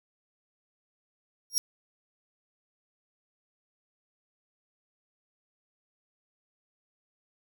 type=tone with exponential growth; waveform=sawtooth; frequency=5600 Hz; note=F8; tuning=4 cents sharp; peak=-15 dBFS; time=1.5-1.58 s; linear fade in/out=0 ms; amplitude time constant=16 ms; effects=none